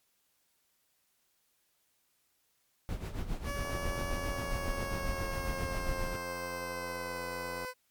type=noise with tremolo; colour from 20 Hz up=brown; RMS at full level=-33 dBFS; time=2.89-6.16 s; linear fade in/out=0 ms; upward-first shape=sine; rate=7.4 Hz; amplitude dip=70%
type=tone with pitch glide; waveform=15% pulse; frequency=568 to 506 Hz; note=C#5 to B4; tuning=+42 to +42 cents; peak=-31 dBFS; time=3.44-7.74 s; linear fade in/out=50 ms; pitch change=-200 cents; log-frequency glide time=4.13-7.24 s
type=click train; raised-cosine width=1 ms; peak=-29 dBFS; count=354; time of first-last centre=3.65-7.648 s; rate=88.3 Hz
effects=white hiss -74 dBFS RMS until 7.9 s + MP3 96 kbps